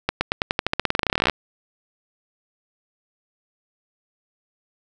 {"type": "accelerating click train", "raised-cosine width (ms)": 0.3, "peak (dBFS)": -3, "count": 26, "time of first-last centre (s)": [0.09, 1.297], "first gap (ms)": 120, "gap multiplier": 0.91, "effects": []}